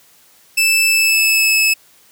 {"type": "tone with pitch glide", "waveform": "sawtooth", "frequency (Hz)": [2637, 2599], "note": ["E7", "E7"], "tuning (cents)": [0, -25], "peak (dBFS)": -8, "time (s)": [0.57, 1.74], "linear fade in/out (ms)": 10, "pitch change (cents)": -25, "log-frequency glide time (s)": [0.86, 1.52], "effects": ["white hiss -50 dBFS RMS until 2.11 s", "high-pass 80 Hz 12 dB/octave"]}